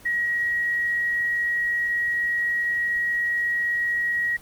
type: tone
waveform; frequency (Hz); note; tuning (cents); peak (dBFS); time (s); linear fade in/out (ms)
sine; 1902; A#6; +34; -21; 0.05-4.37; 10
effects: pink hiss -48 dBFS RMS until 4.41 s + Opus 24 kbps